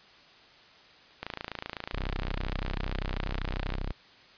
click train, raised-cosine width 0.3 ms, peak -18 dBFS, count 71, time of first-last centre 1.23-3.739 s, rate 27.9 Hz
sawtooth tone, 32.64 Hz, C1, 3 cents flat, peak -27 dBFS, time 1.93-3.92 s, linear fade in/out 10 ms
effects white hiss -55 dBFS RMS until 4.37 s + resampled to 11025 Hz

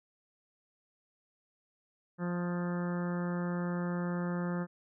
harmonic tone with a mistuned harmonic, 175.5 Hz, F3, 9 cents sharp, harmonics 1 / 2 / 3 / 4 / 5 / 6 / 7 / 8 / 9 / 10, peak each -32 / -41 / -42 / -51 / -48 / -50 / -47 / -50 / -50 / -51 dBFS, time 2.18-4.67 s, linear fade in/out 50 ms, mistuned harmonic 7, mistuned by +18 cents, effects none

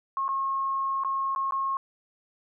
sine tone with dropouts, 1083 Hz, C#6, 41 cents flat, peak -25 dBFS, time 0.17-1.77 s, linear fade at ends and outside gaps 1 ms, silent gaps 0.281-0.289 / 1.036-1.047 / 1.35-1.36 / 1.509-1.522 s, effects none

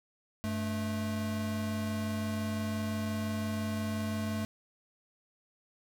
square tone pair together, 96.9 / 217.5 Hz, G2 / A3, -20 / -20 cents, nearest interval octave + major second, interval 1400 cents, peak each -37 / -34 dBFS, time 0.44-4.45 s, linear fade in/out 0 ms, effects none

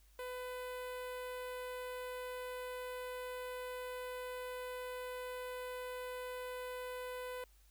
sawtooth tone with notch filter, 501 Hz, B4, 25 cents sharp, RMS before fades -44 dBFS, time 0.19-7.44 s, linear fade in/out 2 ms, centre 5900 Hz, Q 0.89, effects added 50 Hz sine -63 dBFS peak until 7.7 s + white hiss -71 dBFS RMS until 7.7 s

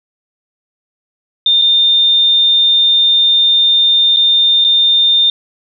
sine tone with dropouts, 3620 Hz, A7, 48 cents sharp, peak -7 dBFS, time 1.46-5.3 s, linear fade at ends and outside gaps 2 ms, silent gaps 1.616-1.62 / 4.163-4.169 / 4.643-4.647 s, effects none

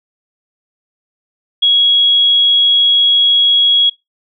sine tone, 3322 Hz, G#7, in tune, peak -7 dBFS, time 1.62-3.9 s, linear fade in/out 10 ms, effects noise-tail reverb RT60 0.2 s tail -23 dB re dry

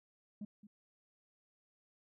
sine tone with echo, 207.7 Hz, G#3, in tune, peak -39 dBFS, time 0.41-0.45 s, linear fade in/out 5 ms, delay 220 ms, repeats 1, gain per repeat -15 dB, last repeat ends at 0.67 s, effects tanh soft clip ceiling -39 dBFS

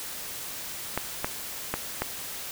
clicks, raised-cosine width 0.5 ms, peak -11 dBFS, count 4, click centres 0.976 / 1.245 / 1.74 / 2.02 s, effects white hiss -37 dBFS RMS until 2.51 s

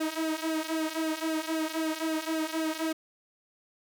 sawtooth tone with flanger, 318.2 Hz, D#4, 39 cents sharp, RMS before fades -31 dBFS, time 0-2.93 s, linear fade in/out 10 ms, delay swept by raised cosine 0.88 to 3.28 ms, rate 3.8 Hz, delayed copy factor -0.8, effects none

